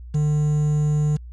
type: tone with quantisation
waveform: triangle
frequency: 150 Hz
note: D3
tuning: 37 cents sharp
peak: -15 dBFS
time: 0.14-1.17 s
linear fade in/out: 10 ms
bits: 7
effects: added 60 Hz sine -35 dBFS peak until 1.32 s + resampled to 22050 Hz